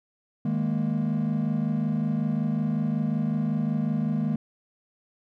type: chord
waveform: triangle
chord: D# suspended fourth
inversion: none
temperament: equal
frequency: 155.56 / 207.7 / 233.1 Hz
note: D#3 / G#3 / A#3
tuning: 0 / 0 / 0 cents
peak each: -25 dBFS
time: 0.45-4.36 s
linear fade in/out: 5 ms
effects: tanh soft clip ceiling -16 dBFS

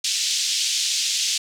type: band-pass noise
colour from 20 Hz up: white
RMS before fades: -23 dBFS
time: 0.04-1.38 s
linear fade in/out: 5 ms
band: 2900 to 6700 Hz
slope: 24 dB/octave
effects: none

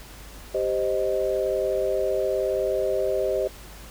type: chord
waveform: sine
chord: C minor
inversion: second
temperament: equal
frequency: 392 / 523.3 / 622.3 Hz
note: G4 / C5 / Eb5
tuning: 0 / 0 / 0 cents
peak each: -26 dBFS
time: 0.54-3.48 s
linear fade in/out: 10 ms
effects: added 50 Hz sine -43 dBFS peak until 3.9 s + pink hiss -45 dBFS RMS until 3.9 s

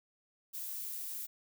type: noise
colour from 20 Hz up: violet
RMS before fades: -41 dBFS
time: 0.53-1.27 s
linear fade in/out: 20 ms
effects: none

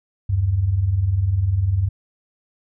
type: tone pair together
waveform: sine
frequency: 77.2 / 97.22 Hz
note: D#2 / G2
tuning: -13 / -14 cents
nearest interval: major third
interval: 399 cents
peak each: -23 / -17 dBFS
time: 0.29-1.89 s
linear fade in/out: 10 ms
effects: none

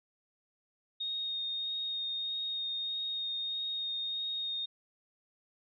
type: tone with vibrato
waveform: sine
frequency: 3709 Hz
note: A#7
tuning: 9 cents flat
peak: -33 dBFS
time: 1-4.66 s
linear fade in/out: 10 ms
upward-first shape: sine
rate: 1.6 Hz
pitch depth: 10 cents each way
effects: none

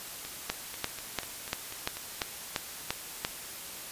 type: two click trains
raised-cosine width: 0.2 ms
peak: -11 / -22 dBFS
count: 9 / 9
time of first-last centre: 0.5-3.249 / 0.25-2.216 s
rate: 2.91 / 4.07 Hz
effects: white hiss -42 dBFS RMS until 3.91 s + resampled to 32000 Hz

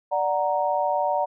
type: chord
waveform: sine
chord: D augmented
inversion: none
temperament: equal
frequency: 587.3 / 740 / 932.3 Hz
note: D5 / F#5 / A#5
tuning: 0 / 0 / 0 cents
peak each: -25 dBFS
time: 0.11-1.26 s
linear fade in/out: 20 ms
effects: none

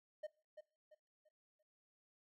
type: tone with echo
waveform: triangle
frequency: 613 Hz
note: D#5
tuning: 26 cents flat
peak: -40 dBFS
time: 0.23-0.27 s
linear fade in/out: 10 ms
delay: 340 ms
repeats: 4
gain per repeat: -9 dB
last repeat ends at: 1.63 s
effects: noise-tail reverb RT60 0.4 s tail -21 dB re dry

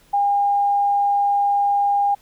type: tone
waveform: sine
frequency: 808 Hz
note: G#5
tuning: 48 cents flat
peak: -15 dBFS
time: 0.13-2.15 s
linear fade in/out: 10 ms
effects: pink hiss -55 dBFS RMS until 2.21 s

